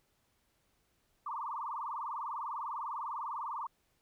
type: tone with vibrato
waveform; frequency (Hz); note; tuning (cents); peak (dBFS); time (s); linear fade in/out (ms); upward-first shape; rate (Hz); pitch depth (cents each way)
sine; 1046.5; C6; 0; -36; 1.26-3.67; 5; sine; 20; 260
effects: pink hiss -75 dBFS RMS until 4.01 s